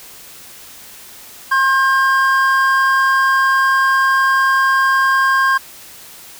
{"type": "tone pair together", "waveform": "triangle", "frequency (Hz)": [1069.3, 1600], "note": ["C6", "G6"], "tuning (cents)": [37, 35], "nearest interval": "perfect fifth", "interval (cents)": 698, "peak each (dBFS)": -12, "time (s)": [1.51, 5.58], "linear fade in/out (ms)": 10, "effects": ["white hiss -38 dBFS RMS until 6.39 s"]}